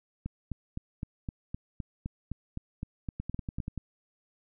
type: two click trains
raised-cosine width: 5 ms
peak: -22 / -22 dBFS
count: 14 / 7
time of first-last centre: 0.26-3.602 / 3.2-3.777 s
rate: 3.89 / 10.4 Hz
effects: none